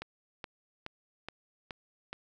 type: click train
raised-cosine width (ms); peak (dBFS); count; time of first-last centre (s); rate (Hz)
0.3; -23; 6; 0.02-2.13; 2.37
effects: none